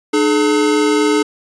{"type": "tone pair together", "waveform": "square", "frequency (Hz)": [301.3, 426.1], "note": ["D4", "G#4"], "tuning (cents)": [44, 44], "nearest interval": "tritone", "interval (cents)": 600, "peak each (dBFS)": -15, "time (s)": [0.13, 1.23], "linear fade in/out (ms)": 10, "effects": ["resampled to 22050 Hz"]}